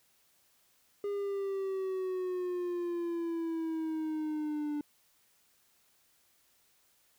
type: exponential sweep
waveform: triangle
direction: down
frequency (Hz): 407.5 to 293.7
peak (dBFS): -30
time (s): 1.04-4.81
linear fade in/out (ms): 2
effects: white hiss -69 dBFS RMS until 7.18 s